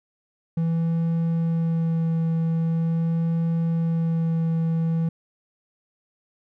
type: tone with vibrato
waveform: triangle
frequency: 164.81 Hz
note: E3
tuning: in tune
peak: -18 dBFS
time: 0.57-5.09 s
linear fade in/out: 5 ms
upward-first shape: sine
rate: 0.43 Hz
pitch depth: 11 cents each way
effects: none